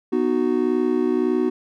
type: chord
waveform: triangle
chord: B major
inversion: none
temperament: just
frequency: 246.9 / 308.7 / 370.4 Hz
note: B3 / D#4 / F#4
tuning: 0 / -14 / +2 cents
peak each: -21 / -21 / -19 dBFS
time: 0.12-1.5 s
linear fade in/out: 10 ms
effects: none